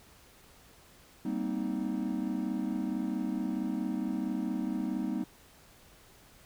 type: chord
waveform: triangle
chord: C minor seventh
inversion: second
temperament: equal with one note detuned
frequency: 196 / 233.1 / 257.6 / 311.1 Hz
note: G3 / Bb3 / C4 / Eb4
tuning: 0 / 0 / -27 / 0 cents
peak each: -34 dBFS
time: 1.25-5.24 s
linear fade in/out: 5 ms
effects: pink hiss -58 dBFS RMS until 6.45 s